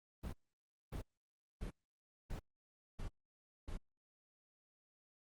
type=noise bursts; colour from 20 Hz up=brown; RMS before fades=-43 dBFS; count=6; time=0.23-3.774 s; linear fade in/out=10 ms; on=99 ms; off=590 ms; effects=Opus 24 kbps